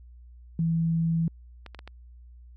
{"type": "tone with vibrato", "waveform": "sine", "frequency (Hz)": 164.81, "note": "E3", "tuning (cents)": 0, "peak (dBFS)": -22, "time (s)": [0.59, 1.28], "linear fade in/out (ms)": 2, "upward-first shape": "triangle", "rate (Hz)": 20, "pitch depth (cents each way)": 11}
{"type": "clicks", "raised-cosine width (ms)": 0.3, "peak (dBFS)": -26, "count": 4, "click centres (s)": [1.663, 1.747, 1.791, 1.876]}
{"effects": ["added 60 Hz sine -46 dBFS peak until 2.56 s"]}